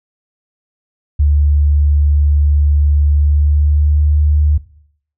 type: tone with pitch glide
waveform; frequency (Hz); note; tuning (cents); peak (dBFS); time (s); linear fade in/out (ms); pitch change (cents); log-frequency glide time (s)
sine; 73.1 to 74.59; D2 to D2; -7 to +27; -8; 1.19-4.58; 10; +34; 3.14-4.1
effects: noise-tail reverb RT60 0.6 s tail -17 dB re dry